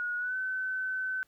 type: tone with pitch glide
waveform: sine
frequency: 1450 to 1521.2 Hz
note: F#6 to F#6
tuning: -35 to +48 cents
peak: -30 dBFS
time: 0-1.23 s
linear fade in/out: 0 ms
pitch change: +83 cents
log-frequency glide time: 0.17-0.36 s
effects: pink hiss -70 dBFS RMS until 1.27 s